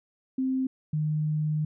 sine tone pair in turn, 261.6 / 152.96 Hz, C4 / D#3, 0 / -29 cents, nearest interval major sixth, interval 929 cents, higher first, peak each -24 dBFS, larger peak neither, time 0.38-0.67 / 0.93-1.65 s, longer second, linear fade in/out 5 ms, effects none

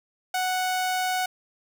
sawtooth tone, 740 Hz, F#5, in tune, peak -20 dBFS, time 0.34-1.26 s, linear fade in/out 5 ms, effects none

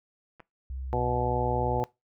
clicks, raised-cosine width 0.5 ms, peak -38 / -31 dBFS, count 2, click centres 0.397 / 0.403 s
sine tone with vibrato, 64.7 Hz, C2, 19 cents flat, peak -33 dBFS, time 0.7-1.8 s, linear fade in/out 0 ms, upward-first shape sine, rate 2.4 Hz, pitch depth 21 cents each way
harmonic tone, 123 Hz, B2, 7 cents flat, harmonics 1 / 2 / 3 / 4 / 5 / 6 / 7, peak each -32 / -37 / -33 / -31 / -36 / -33 / -31 dBFS, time 0.93-1.84 s, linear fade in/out 0 ms
effects noise-tail reverb RT60 0.2 s tail -21 dB re dry

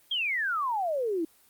sine exponential sweep, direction down, 3313 to 311.1 Hz, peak -26 dBFS, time 0.11-1.25 s, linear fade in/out 5 ms, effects white hiss -61 dBFS RMS until 1.49 s + Opus 24 kbps

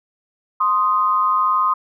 sine tone pair together, 1046.5 / 1244.5 Hz, C6 / D#6, 0 / 0 cents, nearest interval minor third, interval 300 cents, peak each -17 dBFS, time 0.6-1.74 s, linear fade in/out 10 ms, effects none

